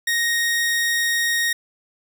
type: tone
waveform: sawtooth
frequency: 1867 Hz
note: A#6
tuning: 2 cents sharp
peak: -15 dBFS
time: 0.07-1.53 s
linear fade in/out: 5 ms
effects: none